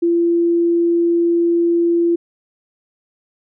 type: tone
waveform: sine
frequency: 340.8 Hz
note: F4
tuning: 42 cents flat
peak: -12 dBFS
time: 0.02-2.16 s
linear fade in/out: 10 ms
effects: none